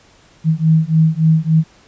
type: beating tone pair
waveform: sine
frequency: 157.9 / 161.4 Hz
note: D#3 / E3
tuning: +26 / -36 cents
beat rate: 3.5 Hz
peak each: -13 dBFS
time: 0.44-1.64 s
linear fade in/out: 50 ms
effects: pink hiss -49 dBFS RMS until 1.87 s + resampled to 16000 Hz